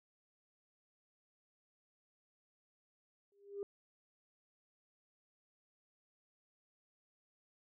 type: tone with exponential growth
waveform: sine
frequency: 402 Hz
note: G4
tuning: 44 cents sharp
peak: -35 dBFS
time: 3.32-3.63 s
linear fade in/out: 1 ms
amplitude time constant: 67 ms
effects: tanh soft clip ceiling -33 dBFS